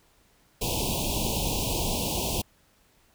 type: band-stop noise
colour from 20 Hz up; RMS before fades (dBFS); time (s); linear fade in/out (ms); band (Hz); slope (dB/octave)
pink; -28; 0.61-2.42; 10; 1000 to 2500; 96
effects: pink hiss -63 dBFS RMS until 3.14 s